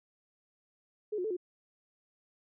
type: tone with pitch steps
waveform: sine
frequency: 423.5 / 361.2 / 437.3 / 359.3 Hz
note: G#4 / F#4 / A4 / F4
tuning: +34 / -42 / -11 / +49 cents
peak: -31 dBFS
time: 1.12-1.368 s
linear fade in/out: 10 ms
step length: 62 ms
effects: none